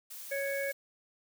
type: noise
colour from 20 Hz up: blue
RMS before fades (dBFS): -45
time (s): 0.1-0.73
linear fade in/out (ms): 10
type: harmonic tone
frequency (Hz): 554.4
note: C#5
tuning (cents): 0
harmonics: 1 / 3 / 4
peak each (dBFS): -33 / -38 / -39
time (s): 0.31-0.72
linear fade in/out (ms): 10
effects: none